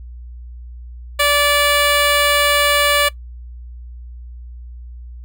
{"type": "tone", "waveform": "10% pulse", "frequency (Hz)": 580, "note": "D5", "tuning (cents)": -22, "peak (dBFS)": -4, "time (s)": [1.19, 3.09], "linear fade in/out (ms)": 10, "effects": ["noise-tail reverb RT60 0.1 s tail -20 dB re dry", "added 60 Hz sine -31 dBFS peak until 5.24 s"]}